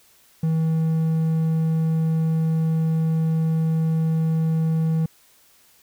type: tone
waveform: triangle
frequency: 160.8 Hz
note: E3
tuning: 43 cents flat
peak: -16 dBFS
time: 0.43-5.06 s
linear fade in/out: 5 ms
effects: white hiss -56 dBFS RMS until 5.82 s